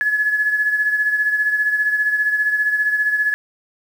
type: beating tone pair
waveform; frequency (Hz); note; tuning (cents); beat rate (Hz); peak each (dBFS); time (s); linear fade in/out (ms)
sine; 1701 / 1716; G#6 / A6; +41 / -44; 15; -16 / -24; 0.01-3.34; 0
effects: 7-bit